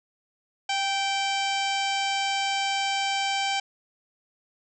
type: harmonic tone with a mistuned harmonic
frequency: 778 Hz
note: G5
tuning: 13 cents flat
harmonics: 1 / 2 / 3 / 4 / 5 / 6 / 7 / 8 / 9 / 10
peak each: -27 / -35 / -31 / -31 / -40 / -37 / -39 / -44 / -41 / -43 dBFS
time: 0.69-3.6 s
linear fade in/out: 5 ms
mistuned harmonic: 1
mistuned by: +27 cents
effects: none